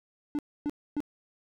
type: tone bursts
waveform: triangle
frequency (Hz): 293.7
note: D4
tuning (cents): 0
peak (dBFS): -25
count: 3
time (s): 0.35-1.004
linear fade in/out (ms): 0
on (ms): 38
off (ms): 270
effects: none